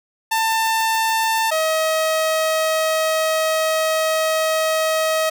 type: tone pair in turn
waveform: sawtooth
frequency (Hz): 893 / 634.9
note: A5 / D#5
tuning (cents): +25 / +35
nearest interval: tritone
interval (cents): 590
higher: first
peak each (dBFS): -13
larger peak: neither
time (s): 0.31-1.51 / 1.51-5.3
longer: second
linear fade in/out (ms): 10
effects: none